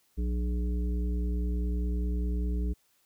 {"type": "harmonic tone with a mistuned harmonic", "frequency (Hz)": 59.9, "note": "A#1", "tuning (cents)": 48, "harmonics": [1, 3, 5, 7], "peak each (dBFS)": [-27, -37, -41, -44], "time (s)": [0.17, 2.74], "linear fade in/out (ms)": 20, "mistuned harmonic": 3, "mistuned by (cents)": 48, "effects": ["white hiss -69 dBFS RMS until 3.05 s"]}